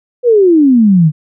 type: exponential sweep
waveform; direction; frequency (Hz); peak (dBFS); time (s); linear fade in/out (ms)
sine; down; 506 to 146.83; -4; 0.23-1.12; 50
effects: none